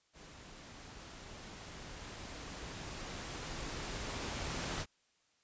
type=noise with level ramp; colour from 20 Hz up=pink; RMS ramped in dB=-54 to -38 dBFS; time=0.13-4.86 s; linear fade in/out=50 ms; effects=white hiss -74 dBFS RMS until 5.43 s + resampled to 16000 Hz